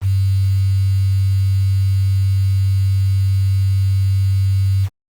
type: tone with quantisation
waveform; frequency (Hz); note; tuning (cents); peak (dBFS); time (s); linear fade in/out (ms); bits
sine; 96.7; G2; -23; -12; 0.01-4.89; 50; 6
effects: Opus 24 kbps